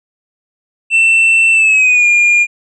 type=tone with pitch glide; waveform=triangle; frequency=2680 to 2415 Hz; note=E7 to D7; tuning=+28 to +48 cents; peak=-5 dBFS; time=0.9-2.47 s; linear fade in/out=50 ms; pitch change=-180 cents; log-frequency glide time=1.52-2.07 s; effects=resampled to 22050 Hz